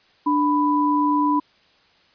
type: tone pair together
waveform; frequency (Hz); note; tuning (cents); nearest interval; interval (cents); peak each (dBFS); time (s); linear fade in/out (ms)
sine; 295.2 / 993; D4 / B5; +9 / +9; octave + major sixth; 2100; -19; 0.26-1.4; 10
effects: white hiss -57 dBFS RMS until 2.14 s + resampled to 11025 Hz